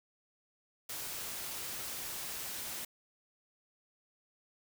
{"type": "noise", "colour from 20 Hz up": "white", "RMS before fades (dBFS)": -41, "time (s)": [0.89, 2.85], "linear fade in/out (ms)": 5, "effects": []}